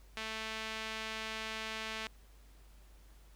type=tone with band-pass filter; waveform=sawtooth; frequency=220 Hz; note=A3; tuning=in tune; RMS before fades=-41 dBFS; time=0.17-2.07 s; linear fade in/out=0 ms; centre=2700 Hz; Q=1.1; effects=added 50 Hz sine -56 dBFS peak until 3.35 s + pink hiss -66 dBFS RMS until 3.35 s